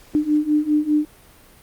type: beating tone pair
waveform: sine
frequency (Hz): 297.7 / 302.7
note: D4 / D#4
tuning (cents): +24 / -48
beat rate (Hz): 5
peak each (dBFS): -20 / -18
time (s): 0.15-1.05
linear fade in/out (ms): 0
effects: pink hiss -49 dBFS RMS until 1.62 s + Opus 48 kbps